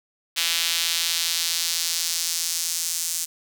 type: tone with high-pass filter sweep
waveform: sawtooth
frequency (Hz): 167.8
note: E3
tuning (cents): +31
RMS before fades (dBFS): -25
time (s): 0.36-3.26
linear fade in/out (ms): 20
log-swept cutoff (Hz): 3200 to 6900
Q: 1.4
effects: none